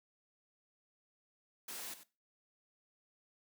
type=noise with echo; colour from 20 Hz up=white; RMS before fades=-45 dBFS; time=1.68-1.94 s; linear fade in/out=5 ms; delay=95 ms; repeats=1; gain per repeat=-12 dB; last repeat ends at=2.035 s; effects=noise-tail reverb RT60 0.3 s tail -18 dB re dry + high-pass 150 Hz 12 dB/octave